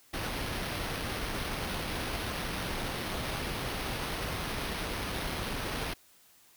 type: noise with sample-and-hold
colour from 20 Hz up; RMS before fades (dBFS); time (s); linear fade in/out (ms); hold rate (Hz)
pink; -35; 0.13-5.94; 10; 7350
effects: white hiss -61 dBFS RMS until 6.56 s